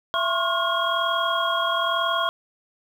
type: tone cluster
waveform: sine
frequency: 670 / 1056 / 1097 / 1420 / 3279 Hz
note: E5 / C6 / C#6 / F6 / G#7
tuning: +28 / +16 / -18 / +28 / -23 cents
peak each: -27 dBFS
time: 0.14-2.29 s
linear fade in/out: 0 ms
effects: 8-bit